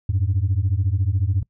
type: beating tone pair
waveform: sine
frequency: 89.1 / 103.1 Hz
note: F2 / G#2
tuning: +35 / -12 cents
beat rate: 14 Hz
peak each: -19 dBFS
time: 0.09-1.43 s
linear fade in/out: 5 ms
effects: noise-tail reverb RT60 0.1 s tail -26 dB re dry + tanh soft clip ceiling -13 dBFS